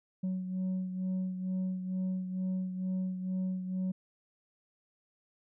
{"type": "beating tone pair", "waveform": "sine", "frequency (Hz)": [185.6, 187.8], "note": ["F#3", "F#3"], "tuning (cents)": [6, 26], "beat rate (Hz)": 2.2, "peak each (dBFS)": [-30, -37], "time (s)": [0.23, 3.92], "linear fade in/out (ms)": 10, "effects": ["tanh soft clip ceiling -29 dBFS"]}